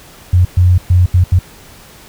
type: tone bursts at uneven times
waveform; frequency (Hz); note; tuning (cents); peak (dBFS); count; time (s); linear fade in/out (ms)
sine; 89.9; F#2; -49; -5; 5; 0.33-0.45 / 0.57-0.78 / 0.9-1.06 / 1.14-1.24 / 1.32-1.39; 5
effects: pink hiss -39 dBFS RMS until 2.08 s